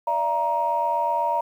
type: tone cluster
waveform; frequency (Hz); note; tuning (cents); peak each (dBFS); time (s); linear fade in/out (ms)
sine; 588 / 676 / 940; D5 / E5 / A#5; +2 / +43 / +14; -28 / -27 / -21; 0.07-1.41; 5
effects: tanh soft clip ceiling -12 dBFS + 9-bit